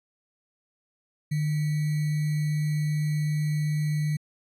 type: tone with sample-and-hold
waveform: sine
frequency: 151.3 Hz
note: D#3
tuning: 48 cents flat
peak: -23 dBFS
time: 1.31-4.17 s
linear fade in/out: 10 ms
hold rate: 2100 Hz
effects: resampled to 32000 Hz